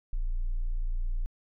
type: tone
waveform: sine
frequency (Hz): 29.18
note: A#0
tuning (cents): +3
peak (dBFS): -25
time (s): 0.13-1.26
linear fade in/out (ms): 0
effects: tanh soft clip ceiling -23 dBFS